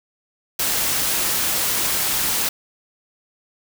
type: noise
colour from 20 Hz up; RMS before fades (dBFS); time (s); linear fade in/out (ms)
white; -21; 0.59-2.49; 5
effects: none